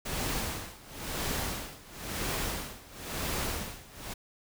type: noise with tremolo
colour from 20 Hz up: pink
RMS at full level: -32 dBFS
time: 0.05-4.14 s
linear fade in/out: 10 ms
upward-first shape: sine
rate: 0.98 Hz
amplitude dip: 90%
effects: none